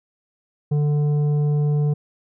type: tone with tanh clipping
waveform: triangle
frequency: 147.6 Hz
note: D3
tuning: 9 cents sharp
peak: -18 dBFS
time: 0.71-1.94 s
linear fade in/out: 10 ms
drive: 12 dB
effects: none